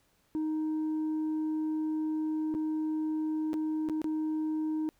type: tone with dropouts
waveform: sine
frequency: 311.5 Hz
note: D#4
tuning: 2 cents sharp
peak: -26 dBFS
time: 0.35-4.89 s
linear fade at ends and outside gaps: 0 ms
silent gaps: 2.541-2.549 / 3.532-3.54 / 3.888-3.897 / 4.017-4.043 s
effects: tanh soft clip ceiling -28 dBFS + pink hiss -70 dBFS RMS until 4.99 s